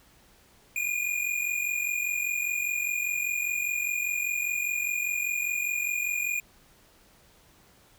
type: tone pair together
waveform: square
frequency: 2408 / 2453 Hz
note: D7 / D#7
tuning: +43 / -25 cents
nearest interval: unison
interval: 32 cents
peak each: -31 / -30 dBFS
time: 0.76-6.4 s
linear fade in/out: 2 ms
effects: pink hiss -59 dBFS RMS until 7.98 s